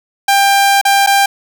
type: tone with dropouts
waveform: sawtooth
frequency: 794 Hz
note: G5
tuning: 22 cents sharp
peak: -4 dBFS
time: 0.28-1.26 s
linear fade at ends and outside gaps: 5 ms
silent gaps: 0.814-0.851 / 1.064-1.071 s
effects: none